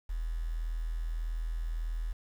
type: tone with quantisation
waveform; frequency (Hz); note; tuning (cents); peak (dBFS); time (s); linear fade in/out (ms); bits
sine; 40.83; E1; -16; -31; 0.09-2.13; 10; 9
effects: none